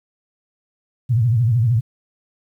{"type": "tone with vibrato", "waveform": "sine", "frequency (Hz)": 116.9, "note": "A#2", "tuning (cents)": 5, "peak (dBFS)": -13, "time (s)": [1.09, 1.81], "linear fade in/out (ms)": 20, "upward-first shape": "sine", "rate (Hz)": 13, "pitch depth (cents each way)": 160, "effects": ["9-bit"]}